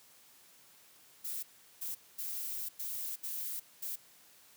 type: noise bursts at uneven times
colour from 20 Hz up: violet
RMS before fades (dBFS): -39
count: 6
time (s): 1.24-1.43 / 1.81-1.95 / 2.18-2.69 / 2.79-3.16 / 3.23-3.6 / 3.82-3.96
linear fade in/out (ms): 10
effects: white hiss -61 dBFS RMS until 4.56 s + high-pass 80 Hz 12 dB/octave